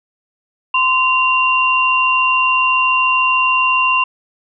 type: tone pair together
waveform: sine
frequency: 1033.9 / 2767 Hz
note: C6 / F7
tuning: -21 / -17 cents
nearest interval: octave + perfect fourth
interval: 1704 cents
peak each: -14 dBFS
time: 0.74-4.04 s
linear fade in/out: 5 ms
effects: none